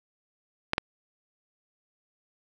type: clicks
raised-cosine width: 0.3 ms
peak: -8 dBFS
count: 2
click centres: 0.734 / 0.781 s
effects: none